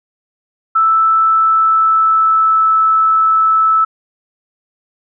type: tone with pitch glide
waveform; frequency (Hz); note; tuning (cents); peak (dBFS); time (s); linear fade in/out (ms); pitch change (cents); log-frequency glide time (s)
sine; 1318.5 to 1309.4; E6 to E6; 0 to -12; -8; 0.75-3.85; 10; -12; 1.2-2.74
effects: none